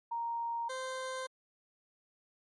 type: tone pair in turn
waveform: sine / 20% pulse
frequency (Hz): 932.3 / 519.6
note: A#5 / C5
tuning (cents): 0 / -12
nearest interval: minor seventh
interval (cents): 1012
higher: first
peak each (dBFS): -33 / -32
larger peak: second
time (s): 0.11-0.69 / 0.69-1.27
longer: neither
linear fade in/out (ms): 10
effects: MP3 48 kbps